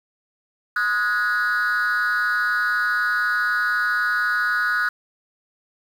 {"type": "tone with frequency modulation", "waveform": "sine", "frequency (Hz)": 1459, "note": "F#6", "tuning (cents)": -25, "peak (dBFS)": -16, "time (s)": [0.76, 4.89], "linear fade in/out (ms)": 5, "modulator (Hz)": 210, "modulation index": 0.87, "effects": ["tanh soft clip ceiling -17 dBFS", "7-bit"]}